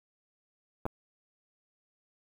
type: clicks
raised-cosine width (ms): 1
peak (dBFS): -19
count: 2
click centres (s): 0.855 / 0.864
effects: 8-bit